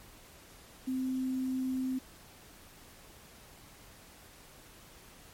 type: tone with quantisation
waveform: sine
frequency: 259.4 Hz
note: C4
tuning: 15 cents flat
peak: -30 dBFS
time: 0.87-1.99 s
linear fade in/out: 10 ms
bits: 9
effects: pink hiss -55 dBFS RMS until 5.33 s + MP3 64 kbps